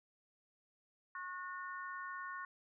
harmonic tone, 364 Hz, F#4, 28 cents flat, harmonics 3 / 4 / 5, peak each -45 / -47 / -49 dBFS, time 1.15-2.45 s, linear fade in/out 2 ms, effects none

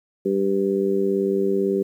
harmonic tone, 98 Hz, G2, in tune, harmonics 2 / 3 / 4 / 5, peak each -25 / -28 / -20 / -29 dBFS, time 0.25-1.83 s, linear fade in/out 10 ms, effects 9-bit

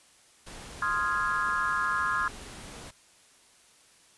pink noise, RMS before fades -44 dBFS, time 0.46-2.91 s, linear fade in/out 10 ms
sine chord, F minor seventh, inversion second, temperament equal, 1046.5 / 1244.5 / 1396.9 / 1661.2 Hz, C6 / Eb6 / F6 / Ab6, 0 / 0 / 0 / 0 cents, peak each -31 dBFS, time 0.82-2.28 s, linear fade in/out 2 ms
effects white hiss -59 dBFS RMS until 4.17 s + resampled to 24000 Hz

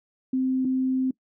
sine tone pair in turn, 260 / 260 Hz, C4 / C4, -11 / -11 cents, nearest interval unison, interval 0 cents, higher neither, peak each -21 dBFS, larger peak neither, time 0.33-0.65 / 0.65-1.11 s, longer second, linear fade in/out 5 ms, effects noise-tail reverb RT60 0.1 s tail -22 dB re dry

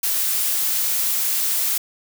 blue noise, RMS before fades -21 dBFS, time 0.03-1.78 s, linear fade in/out 5 ms, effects none

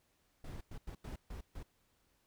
brown noise bursts at uneven times, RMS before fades -45 dBFS, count 6, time 0.44-0.61 / 0.71-0.78 / 0.87-0.95 / 1.04-1.16 / 1.3-1.41 / 1.55-1.63 s, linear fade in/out 5 ms, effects pink hiss -75 dBFS RMS until 2.26 s

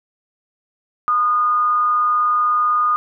sine tone with amplitude modulation, 1226 Hz, D#6, 26 cents flat, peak -12 dBFS, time 1.08-2.96 s, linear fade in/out 0 ms, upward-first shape sine, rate 210 Hz, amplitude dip 35%, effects none

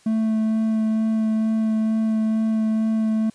triangle tone with vibrato, 220 Hz, A3, in tune, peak -16 dBFS, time 0.06-3.3 s, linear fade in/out 5 ms, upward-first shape sine, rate 2.2 Hz, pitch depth 9 cents each way, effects white hiss -55 dBFS RMS until 3.34 s + resampled to 22050 Hz

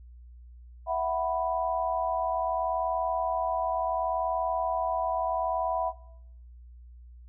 sine chord, E suspended second, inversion none, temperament equal, 659.3 / 740 / 987.8 Hz, E5 / F#5 / B5, 0 / 0 / 0 cents, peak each -28 / -30 / -31 dBFS, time 0.86-5.93 s, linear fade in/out 50 ms, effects noise-tail reverb RT60 0.7 s tail -18 dB re dry + added 60 Hz sine -46 dBFS peak until 7.28 s

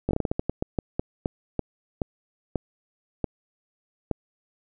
slowing click train, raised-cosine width 2 ms, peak -11 dBFS, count 18, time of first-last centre 0.09-4.113 s, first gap 19 ms, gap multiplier 1.27, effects none

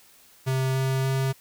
square tone with pitch steps, 131.8 / 132.72 / 133.64 Hz, C3 / C3 / C3, +13 / +25 / +37 cents, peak -23 dBFS, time 0.46-1.33 s, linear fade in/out 20 ms, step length 290 ms, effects white hiss -55 dBFS RMS until 1.4 s

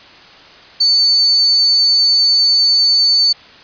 sine tone, 4505 Hz, C#8, 27 cents sharp, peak -8 dBFS, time 0.8-3.33 s, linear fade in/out 10 ms, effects white hiss -40 dBFS RMS until 3.63 s + resampled to 11025 Hz

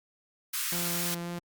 white high-pass noise, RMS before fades -32 dBFS, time 0.53-1.15 s, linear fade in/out 10 ms, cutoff 1100 Hz, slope 48 dB/octave
sawtooth tone with vibrato, 172.7 Hz, F3, 19 cents flat, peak -30 dBFS, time 0.72-1.39 s, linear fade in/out 5 ms, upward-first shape sine, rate 3.7 Hz, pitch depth 11 cents each way
effects Opus 48 kbps

